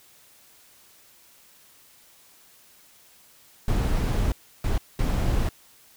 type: noise bursts at uneven times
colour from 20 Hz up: brown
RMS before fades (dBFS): -23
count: 3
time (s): 3.68-4.32 / 4.64-4.78 / 4.99-5.49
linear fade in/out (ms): 2
effects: white hiss -55 dBFS RMS until 5.96 s